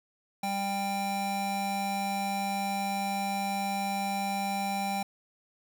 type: tone pair together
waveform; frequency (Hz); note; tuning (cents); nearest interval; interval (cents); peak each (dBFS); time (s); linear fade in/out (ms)
square; 197.9 / 791.6; G3 / G5; +17 / +17; 2 octaves; 2400; -35 / -31; 0.43-5.03; 5
effects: none